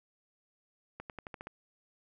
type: accelerating click train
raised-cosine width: 0.5 ms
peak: -27 dBFS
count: 7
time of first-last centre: 1-1.471 s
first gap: 98 ms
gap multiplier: 0.91
effects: none